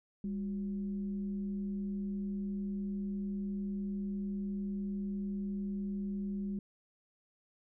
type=tone with frequency modulation; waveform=sine; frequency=200 Hz; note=G3; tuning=35 cents sharp; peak=-34 dBFS; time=0.24-6.59 s; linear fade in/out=2 ms; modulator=163 Hz; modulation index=0.32; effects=none